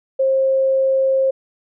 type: tone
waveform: sine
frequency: 533 Hz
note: C5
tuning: 32 cents sharp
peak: -13 dBFS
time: 0.19-1.31 s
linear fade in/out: 10 ms
effects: none